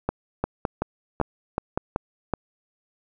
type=two click trains; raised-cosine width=1 ms; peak=-9 / -9 dBFS; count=5 / 5; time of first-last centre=0.44-1.961 / 0.09-2.337 s; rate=2.63 / 1.78 Hz; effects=none